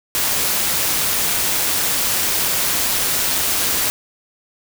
white noise with amplitude modulation, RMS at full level -17 dBFS, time 0.15-3.9 s, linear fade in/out 0 ms, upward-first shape sine, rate 199 Hz, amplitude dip 40%, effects none

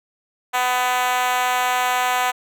5% pulse tone with high-pass filter, 250.2 Hz, B3, 23 cents sharp, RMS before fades -20 dBFS, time 0.53-2.32 s, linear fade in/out 20 ms, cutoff 790 Hz, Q 3.1, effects none

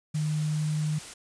sine tone in noise, 153.2 Hz, D#3, 27 cents flat, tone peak -25 dBFS, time 0.14-0.99 s, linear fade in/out 10 ms, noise white, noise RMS -42 dBFS, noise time 0.14-1.14 s, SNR +14 dB, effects resampled to 22050 Hz

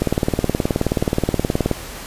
click train, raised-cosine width 2 ms, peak -3 dBFS, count 33, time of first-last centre 0.02-1.713 s, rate 18.9 Hz, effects pink hiss -33 dBFS RMS until 2.06 s + resampled to 32000 Hz

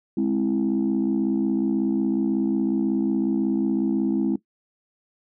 sine chord, Ab augmented, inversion none, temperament equal with one note detuned, 207.7 / 264.1 / 329.6 Hz, Ab3 / C4 / E4, 0 / +16 / 0 cents, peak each -23 dBFS, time 0.17-4.36 s, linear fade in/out 5 ms, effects noise-tail reverb RT60 0.1 s tail -18 dB re dry + tanh soft clip ceiling -14 dBFS

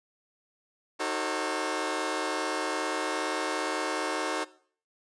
15% pulse chord, D# diminished seventh, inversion none, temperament just, 311.1 / 373.4 / 448 / 537.6 Hz, D#4 / F#4 / A4 / C5, 0 / +16 / +31 / +47 cents, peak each -28 dBFS, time 0.99-4.45 s, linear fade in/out 20 ms, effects noise-tail reverb RT60 0.5 s tail -19 dB re dry + resampled to 22050 Hz

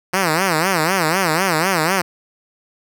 5% pulse tone with vibrato, 173.6 Hz, F3, 10 cents flat, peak -4 dBFS, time 0.13-2.02 s, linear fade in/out 10 ms, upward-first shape sine, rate 4 Hz, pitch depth 210 cents each way, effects none

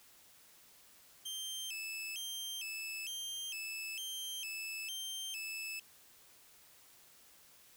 sawtooth tone with vibrato, 2872 Hz, F7, 48 cents sharp, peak -37 dBFS, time 1.25-5.8 s, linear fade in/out 10 ms, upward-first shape square, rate 1.1 Hz, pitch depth 160 cents each way, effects white hiss -62 dBFS RMS until 7.76 s

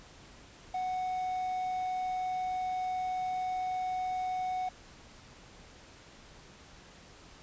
triangle tone with quantisation, 740 Hz, F#5, in tune, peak -29 dBFS, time 0.74-4.69 s, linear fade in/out 5 ms, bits 9, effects pink hiss -54 dBFS RMS until 7.42 s + resampled to 16000 Hz

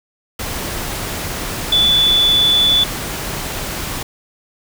sine tone in noise, 3468 Hz, A7, 26 cents flat, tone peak -10 dBFS, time 1.72-2.84 s, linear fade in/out 5 ms, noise pink, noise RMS -24 dBFS, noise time 0.39-4.03 s, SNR +11 dB, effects none

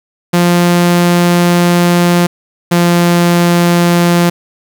sawtooth tone pair in turn, 174.61 / 173.2 Hz, F3 / F3, 0 / -14 cents, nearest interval unison, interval 14 cents, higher first, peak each -3 dBFS, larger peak neither, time 0.33-2.27 / 2.71-4.3 s, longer first, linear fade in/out 10 ms, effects 7-bit

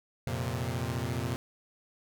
sawtooth chord, F suspended fourth, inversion none, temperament equal, 87.31 / 116.54 / 130.81 Hz, F2 / Bb2 / C3, 0 / 0 / 0 cents, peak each -33 / -30 / -31 dBFS, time 0.27-1.36 s, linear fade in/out 0 ms, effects none

